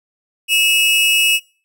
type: tone pair together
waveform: 45% pulse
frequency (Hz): 2614 / 2884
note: E7 / F#7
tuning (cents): -15 / -45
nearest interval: major second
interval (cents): 170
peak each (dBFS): -14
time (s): 0.48-1.4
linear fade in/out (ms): 50
effects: noise-tail reverb RT60 0.4 s tail -24 dB re dry